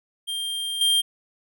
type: tone with level steps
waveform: square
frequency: 3190 Hz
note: G7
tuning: 30 cents sharp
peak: -27 / -18 dBFS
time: 0.27-1.02 s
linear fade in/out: 20 ms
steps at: 0.81 s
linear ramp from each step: 2 ms
effects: none